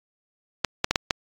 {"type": "clicks", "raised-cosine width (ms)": 0.2, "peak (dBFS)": -3, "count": 5, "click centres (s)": [0.647, 0.844, 0.91, 0.958, 1.108], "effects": ["AAC 48 kbps"]}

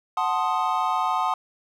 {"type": "chord", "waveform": "triangle", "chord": "F# diminished seventh", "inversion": "none", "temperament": "equal", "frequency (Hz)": [740, 880, 1046.5, 1244.5], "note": ["F#5", "A5", "C6", "Eb6"], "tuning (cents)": [0, 0, 0, 0], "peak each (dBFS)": -25, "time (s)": [0.17, 1.34], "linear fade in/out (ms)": 2, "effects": []}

